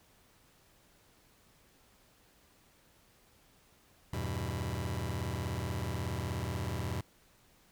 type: chord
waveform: sawtooth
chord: E minor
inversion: none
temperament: just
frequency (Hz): 82.41 / 98.89 / 123.61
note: E2 / G2 / B2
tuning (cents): 0 / +16 / +2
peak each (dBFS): -34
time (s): 4.13-7.01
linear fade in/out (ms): 5
effects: pink hiss -65 dBFS RMS until 7.71 s